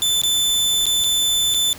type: tone with dropouts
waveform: sawtooth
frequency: 3520 Hz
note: A7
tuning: in tune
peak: -13 dBFS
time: 0.02-1.73 s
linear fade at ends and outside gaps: 0 ms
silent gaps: 0.216-0.235 / 0.856-0.866 / 1.039-1.043 / 1.54-1.545 s
effects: pink hiss -38 dBFS RMS until 1.78 s